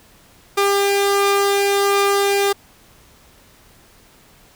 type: tone pair together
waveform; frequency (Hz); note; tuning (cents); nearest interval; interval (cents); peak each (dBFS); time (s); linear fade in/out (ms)
sawtooth; 399.8 / 1198; G4 / D6; +34 / +34; octave + perfect fifth; 1900; -11 / -20; 0.57-2.53; 10
effects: pink hiss -50 dBFS RMS until 4.55 s